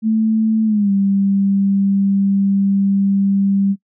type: tone with pitch glide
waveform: sine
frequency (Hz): 220 to 197.13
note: A3 to G3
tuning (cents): 0 to +10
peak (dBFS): -12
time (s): 0.02-3.76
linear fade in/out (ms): 50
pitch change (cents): -190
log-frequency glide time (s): 0.65-0.91
effects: noise-tail reverb RT60 0.1 s tail -22 dB re dry